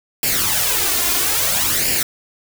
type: noise with flanger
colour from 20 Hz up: white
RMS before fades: -18 dBFS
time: 0.23-2.03 s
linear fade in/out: 2 ms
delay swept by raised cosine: 0.4 to 2.9 ms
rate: 0.6 Hz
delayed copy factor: +0.65
effects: none